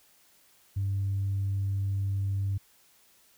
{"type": "tone", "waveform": "sine", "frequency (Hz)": 98.3, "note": "G2", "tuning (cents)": 5, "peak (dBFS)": -25, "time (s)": [0.76, 2.58], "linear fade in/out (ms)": 10, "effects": ["tanh soft clip ceiling -23 dBFS", "white hiss -62 dBFS RMS until 3.37 s"]}